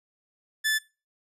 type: tone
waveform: sawtooth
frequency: 1745 Hz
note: A6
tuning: 15 cents flat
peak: -19 dBFS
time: 0.64-0.79 s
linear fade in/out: 20 ms
effects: noise-tail reverb RT60 0.3 s tail -21 dB re dry + resampled to 32000 Hz